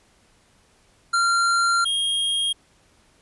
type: tone pair in turn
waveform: square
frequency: 1381 / 3247 Hz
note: F6 / G#7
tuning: -20 / -40 cents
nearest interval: octave + minor third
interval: 1480 cents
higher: second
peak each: -18 / -21 dBFS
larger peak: first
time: 1.13-1.85 / 1.85-2.53 s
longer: first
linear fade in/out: 10 ms
effects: pink hiss -59 dBFS RMS until 3.21 s + resampled to 24000 Hz